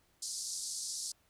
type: band-pass noise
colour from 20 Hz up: pink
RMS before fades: -40 dBFS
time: 0.22-1.12 s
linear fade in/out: 5 ms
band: 4500 to 10000 Hz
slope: 48 dB/octave
effects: pink hiss -71 dBFS RMS until 1.29 s